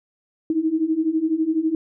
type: beating tone pair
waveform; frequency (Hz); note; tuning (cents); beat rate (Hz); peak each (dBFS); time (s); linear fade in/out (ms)
sine; 311.1 / 323.1; D#4 / E4; 0 / -35; 12; -23 / -20; 0.5-1.75; 2
effects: none